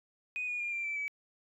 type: tone with pitch steps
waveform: sine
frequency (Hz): 2489 / 2448 / 2407 / 2367 / 2328 / 2289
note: D#7 / D#7 / D7 / D7 / D7 / D7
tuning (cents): 0 / -29 / +42 / +13 / -16 / -45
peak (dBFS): -32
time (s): 0.36-1.08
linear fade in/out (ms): 0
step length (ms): 120
effects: tanh soft clip ceiling -28 dBFS